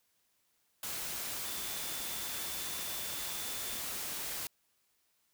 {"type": "tone in noise", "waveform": "sine", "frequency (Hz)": 3520, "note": "A7", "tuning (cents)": 0, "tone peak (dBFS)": -48, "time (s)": [1.45, 3.79], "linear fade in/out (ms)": 2, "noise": "white", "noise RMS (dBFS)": -39, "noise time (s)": [0.83, 4.47], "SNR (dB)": -12, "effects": ["white hiss -75 dBFS RMS until 5.33 s"]}